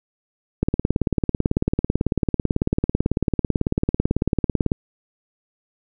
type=click train; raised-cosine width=3 ms; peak=-5 dBFS; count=75; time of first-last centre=0.63-4.718 s; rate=18.1 Hz; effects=none